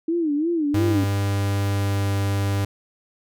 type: tone with vibrato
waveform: sine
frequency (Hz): 315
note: D#4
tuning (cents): +21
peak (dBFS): -19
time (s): 0.08-1.04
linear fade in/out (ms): 5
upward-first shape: sine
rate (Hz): 2.9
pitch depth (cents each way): 160
type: tone with pitch glide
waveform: 45% pulse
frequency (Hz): 100 to 99.37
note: G2 to G2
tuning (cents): +35 to +24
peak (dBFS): -20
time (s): 0.74-2.65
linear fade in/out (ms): 5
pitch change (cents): -11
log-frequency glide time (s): 0.93-2.42
effects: none